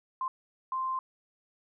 sine tone bursts at uneven times, 1045 Hz, C6, 2 cents flat, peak -29 dBFS, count 2, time 0.21-0.28 / 0.72-0.99 s, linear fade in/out 2 ms, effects none

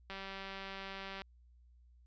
click train, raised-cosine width 0.3 ms, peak -29 dBFS, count 218, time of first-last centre 0.1-1.219 s, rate 194 Hz, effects added 60 Hz sine -60 dBFS peak until 2.06 s + resampled to 16000 Hz

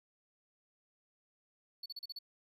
triangle tone bursts, 4441 Hz, C#8, 2 cents sharp, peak -40 dBFS, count 6, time 1.83-2.189 s, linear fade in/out 5 ms, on 29 ms, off 37 ms, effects none

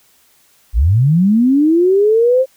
sine linear sweep, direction up, 46.22 to 533 Hz, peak -8 dBFS, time 0.73-2.46 s, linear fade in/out 50 ms, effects white hiss -53 dBFS RMS until 2.56 s

